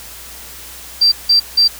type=tone bursts; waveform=sine; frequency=4699 Hz; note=D8; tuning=in tune; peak=-7 dBFS; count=3; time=1.01-1.68 s; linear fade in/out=10 ms; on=110 ms; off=170 ms; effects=added 60 Hz sine -42 dBFS peak until 1.79 s + white hiss -34 dBFS RMS until 1.79 s